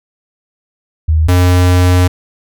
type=tone pair in turn; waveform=sine / square; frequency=78.7 / 90.03 Hz; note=D#2 / F#2; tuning=+20 / -47 cents; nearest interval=major second; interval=233 cents; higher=second; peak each=-7 dBFS; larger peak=neither; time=1.08-1.28 / 1.28-2.08 s; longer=second; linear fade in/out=10 ms; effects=none